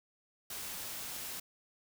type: noise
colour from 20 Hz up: white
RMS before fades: -42 dBFS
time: 0.5-1.4 s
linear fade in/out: 5 ms
effects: none